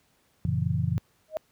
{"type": "chord", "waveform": "sine", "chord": "F# dominant seventh", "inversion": "none", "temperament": "just", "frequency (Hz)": [92.5, 115.62, 138.75, 166.5], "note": ["F#2", "A#2", "C#3", "E3"], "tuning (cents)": [0, -14, 2, 18], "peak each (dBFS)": -29, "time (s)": [0.45, 0.98], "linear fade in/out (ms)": 0}
{"type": "tone with exponential growth", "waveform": "sine", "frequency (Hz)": 626, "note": "D#5", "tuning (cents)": 10, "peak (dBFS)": -22, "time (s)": [1.28, 1.37], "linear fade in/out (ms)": 0, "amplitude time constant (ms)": 18}
{"effects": ["pink hiss -67 dBFS RMS until 1.51 s", "high-pass 60 Hz 12 dB/octave"]}